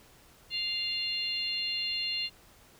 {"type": "harmonic tone", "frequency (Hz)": 699, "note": "F5", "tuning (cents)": 1, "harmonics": [3, 4, 5, 6], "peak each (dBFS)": [-43, -33, -42, -33], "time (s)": [0.5, 2.3], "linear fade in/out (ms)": 50, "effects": ["pink hiss -58 dBFS RMS until 2.79 s"]}